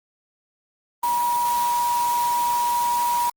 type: tone in noise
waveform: sine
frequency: 960 Hz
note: B5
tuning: 49 cents flat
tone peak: -19 dBFS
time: 1.03-3.3 s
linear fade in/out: 5 ms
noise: white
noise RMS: -32 dBFS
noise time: 1.03-3.3 s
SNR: +10 dB
effects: Opus 24 kbps